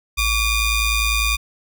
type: ring-modulated tone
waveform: sawtooth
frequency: 1195 Hz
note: D6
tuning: 30 cents sharp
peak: -10 dBFS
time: 0.17-1.37 s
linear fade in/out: 20 ms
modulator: 1250 Hz
effects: none